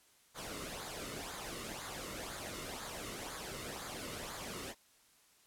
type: noise with flanger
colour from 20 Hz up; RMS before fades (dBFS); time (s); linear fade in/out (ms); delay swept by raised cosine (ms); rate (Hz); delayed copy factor
pink; -44; 0.34-4.75; 50; 0.35 to 1.26; 2; -0.6
effects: white hiss -67 dBFS RMS until 5.46 s + low-pass 12000 Hz 12 dB/octave